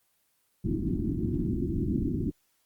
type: low-pass noise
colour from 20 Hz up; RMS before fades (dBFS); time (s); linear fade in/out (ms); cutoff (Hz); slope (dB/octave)
white; -29; 0.64-2.31; 10; 360; 96
effects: white hiss -71 dBFS RMS until 2.65 s + Opus 24 kbps